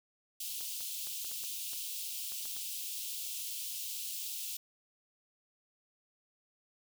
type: high-pass noise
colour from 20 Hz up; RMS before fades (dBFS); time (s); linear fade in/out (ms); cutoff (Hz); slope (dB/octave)
white; -40; 0.4-4.57; 5; 2700; 48
type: clicks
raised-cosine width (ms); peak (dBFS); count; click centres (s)
0.5; -39; 10; 0.609 / 0.807 / 1.071 / 1.246 / 1.315 / 1.438 / 1.733 / 2.321 / 2.455 / 2.566
effects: none